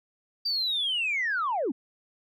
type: linear sweep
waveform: sine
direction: down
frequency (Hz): 4718 to 220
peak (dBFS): -24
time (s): 0.45-1.72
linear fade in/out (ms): 10
effects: tanh soft clip ceiling -21 dBFS